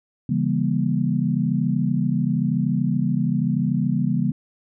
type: chord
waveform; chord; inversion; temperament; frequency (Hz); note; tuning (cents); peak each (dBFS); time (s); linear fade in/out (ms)
sine; C# diminished seventh; none; just; 138.59 / 166.31 / 199.57 / 239.5; C#3 / E3 / G3 / Bb3; 0 / +16 / +31 / +47; -24; 0.29-4.32; 5
effects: none